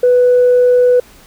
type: tone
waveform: sine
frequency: 494.8 Hz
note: B4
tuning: 3 cents sharp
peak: -5 dBFS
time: 0.03-1 s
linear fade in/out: 5 ms
effects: tanh soft clip ceiling -3 dBFS + pink hiss -43 dBFS RMS until 1.26 s